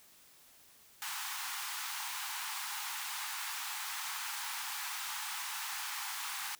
pink high-pass noise, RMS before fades -40 dBFS, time 1.02-6.55 s, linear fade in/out 0 ms, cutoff 800 Hz, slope 96 dB/octave, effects white hiss -61 dBFS RMS until 6.59 s

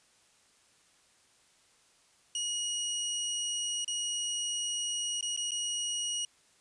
20% pulse tone with dropouts, 2897 Hz, F#7, 37 cents flat, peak -26 dBFS, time 2.35-6.25 s, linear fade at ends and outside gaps 2 ms, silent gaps 3.846-3.878 / 5.21-5.226 / 5.364-5.374 / 5.509-5.517 s, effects white hiss -65 dBFS RMS until 6.6 s + resampled to 22050 Hz

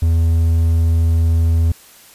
triangle tone, 82.41 Hz, E2, in tune, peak -9 dBFS, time 0.02-1.72 s, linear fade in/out 5 ms, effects white hiss -44 dBFS RMS until 2.14 s + resampled to 32000 Hz

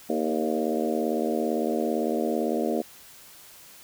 harmonic tone with a mistuned harmonic, 77.78 Hz, D#2, in tune, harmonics 3 / 4 / 5 / 6 / 7 / 8 / 9, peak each -29 / -30 / -31 / -32 / -32 / -33 / -34 dBFS, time 0.09-2.82 s, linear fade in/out 10 ms, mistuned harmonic 5, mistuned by +31 cents, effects white hiss -49 dBFS RMS until 3.83 s

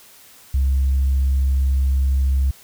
sine tone, 67.2 Hz, C2, 47 cents sharp, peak -13 dBFS, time 0.54-2.51 s, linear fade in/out 5 ms, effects tanh soft clip ceiling -12 dBFS + white hiss -47 dBFS RMS until 2.63 s

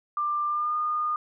sine tone with pitch glide, 1188 to 1220.7 Hz, D6 to D#6, +20 to -33 cents, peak -24 dBFS, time 0.17-1.16 s, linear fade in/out 2 ms, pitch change +47 cents, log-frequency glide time 0.47-0.76 s, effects none

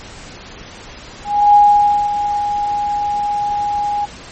sine tone with ADSR envelope, 824 Hz, G#5, 14 cents flat, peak -4 dBFS, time 1.24-4.06 s, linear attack 300 ms, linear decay 530 ms, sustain -11 dB, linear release 17 ms, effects pink hiss -35 dBFS RMS until 4.31 s + MP3 32 kbps

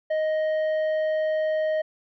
sine tone with tanh clipping, 624 Hz, D#5, 5 cents sharp, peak -23 dBFS, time 0.1-1.82 s, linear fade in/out 10 ms, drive 7 dB, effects none

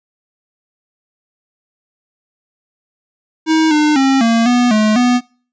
square tone with pitch steps, 317.9 / 301.9 / 269 / 229.5 / 244.8 / 214.5 / 246.2 Hz, D#4 / D4 / C4 / A#3 / B3 / A3 / B3, +37 / +48 / +48 / -27 / -15 / -44 / -5 cents, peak -10 dBFS, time 3.46-5.21 s, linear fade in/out 50 ms, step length 250 ms, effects noise-tail reverb RT60 0.4 s tail -23 dB re dry + resampled to 16000 Hz

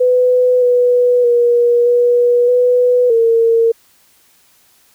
sine tone with pitch steps, 500 / 491.8 / 478.5 / 484.3 / 494.2 / 458.1 Hz, B4 / B4 / A#4 / B4 / B4 / A#4, +21 / -7 / +45 / -34 / +1 / -30 cents, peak -8 dBFS, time 0-3.72 s, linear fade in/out 10 ms, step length 620 ms, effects white hiss -52 dBFS RMS until 4.94 s

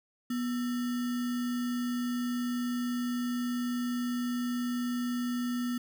sine tone with sample-and-hold, 244.1 Hz, B3, 20 cents flat, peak -29 dBFS, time 0.3-5.78 s, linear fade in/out 5 ms, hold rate 1575 Hz, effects none

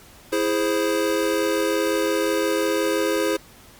square chord, E augmented, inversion none, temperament equal, 329.6 / 415.3 / 523.3 Hz, E4 / G#4 / B#4, 0 / 0 / 0 cents, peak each -25 dBFS, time 0.32-3.37 s, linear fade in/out 10 ms, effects pink hiss -48 dBFS RMS until 3.79 s + Opus 48 kbps

